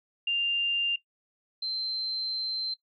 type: tone pair in turn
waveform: sine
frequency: 2794 / 4111 Hz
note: F7 / C8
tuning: 0 / -31 cents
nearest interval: perfect fifth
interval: 669 cents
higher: second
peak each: -24 / -30 dBFS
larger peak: first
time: 0.27-0.96 / 1.62-2.74 s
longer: second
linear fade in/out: 5 ms
effects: noise-tail reverb RT60 0.1 s tail -18 dB re dry